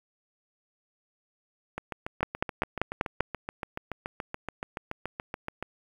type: two click trains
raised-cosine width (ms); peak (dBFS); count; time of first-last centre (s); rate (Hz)
0.5; -18 / -9; 28 / 6; 1.78-5.626 / 2.23-3.207; 7.02 / 5.12
effects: 8-bit